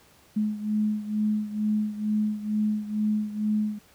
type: beating tone pair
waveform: sine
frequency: 211.8 / 214 Hz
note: G#3 / A3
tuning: +34 / -48 cents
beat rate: 2.2 Hz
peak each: -25 / -29 dBFS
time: 0.36-3.79 s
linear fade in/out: 10 ms
effects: pink hiss -57 dBFS RMS until 3.94 s + high-pass 60 Hz 12 dB/octave